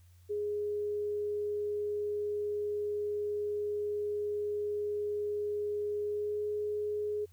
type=tone with pitch glide; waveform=sine; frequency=415.3 to 418.7 Hz; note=G#4 to G#4; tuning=0 to +14 cents; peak=-31 dBFS; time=0.29-7.26 s; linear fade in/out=20 ms; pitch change=+14 cents; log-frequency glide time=6.03-6.43 s; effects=added 88 Hz sine -56 dBFS peak until 7.32 s + white hiss -70 dBFS RMS until 7.32 s